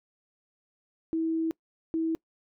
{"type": "tone bursts at uneven times", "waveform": "sine", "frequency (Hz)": 324.5, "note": "E4", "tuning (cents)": -27, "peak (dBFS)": -25, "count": 2, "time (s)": [[1.13, 1.51], [1.94, 2.15]], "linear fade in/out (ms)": 0, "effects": ["noise-tail reverb RT60 0.1 s tail -24 dB re dry"]}